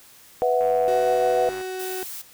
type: chord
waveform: sine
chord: B suspended fourth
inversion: none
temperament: equal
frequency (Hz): 493.9 / 659.3 / 740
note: B4 / E5 / F#5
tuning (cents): 0 / 0 / 0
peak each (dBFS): -20 / -25 / -23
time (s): 0.42-1.49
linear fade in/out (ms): 0
type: click train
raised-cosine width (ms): 0.5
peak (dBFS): -25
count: 101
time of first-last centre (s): 0.61-1.612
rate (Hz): 99.8
type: tone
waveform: 35% pulse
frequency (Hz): 373.3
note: F#4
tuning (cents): +15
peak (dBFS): -27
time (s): 0.88-2.03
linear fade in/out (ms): 0
type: noise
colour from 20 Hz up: blue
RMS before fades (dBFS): -35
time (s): 1.79-2.22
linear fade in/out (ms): 10
effects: white hiss -50 dBFS RMS until 2.33 s